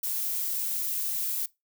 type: noise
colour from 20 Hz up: violet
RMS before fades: -30 dBFS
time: 0.03-1.46 s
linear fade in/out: 5 ms
effects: noise-tail reverb RT60 0.2 s tail -21 dB re dry